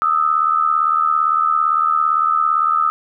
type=tone pair together; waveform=sine; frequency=1234 / 1311.7 Hz; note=D#6 / E6; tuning=-15 / -9 cents; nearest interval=minor second; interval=106 cents; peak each=-16 dBFS; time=0.02-2.9 s; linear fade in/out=0 ms; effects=none